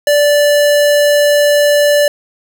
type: tone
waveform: square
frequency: 584 Hz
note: D5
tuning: 10 cents flat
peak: -8 dBFS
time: 0.07-2.08 s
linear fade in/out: 2 ms
effects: 8-bit